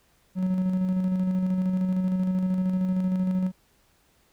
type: tone with tremolo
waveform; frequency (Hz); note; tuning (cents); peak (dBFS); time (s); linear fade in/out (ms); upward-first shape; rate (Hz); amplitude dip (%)
triangle; 185.3; F#3; +3; -19; 0.35-3.52; 50; square; 13; 30
effects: pink hiss -64 dBFS RMS until 4.32 s